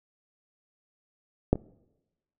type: clicks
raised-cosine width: 2 ms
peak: -6 / -23 dBFS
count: 2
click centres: 1.53 / 1.556 s
effects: noise-tail reverb RT60 1.0 s tail -24 dB re dry